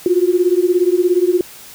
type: beating tone pair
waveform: sine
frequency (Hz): 349.2 / 366.2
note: F4 / F#4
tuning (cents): 0 / -18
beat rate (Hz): 17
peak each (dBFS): -14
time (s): 0.06-1.41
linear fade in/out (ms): 2
effects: white hiss -38 dBFS RMS until 1.74 s